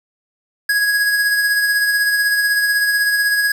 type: tone with tremolo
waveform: square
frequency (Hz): 1661.2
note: G#6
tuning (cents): 0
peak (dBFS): -13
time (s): 0.69-3.52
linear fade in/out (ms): 5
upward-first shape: sine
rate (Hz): 16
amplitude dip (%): 35
effects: 7-bit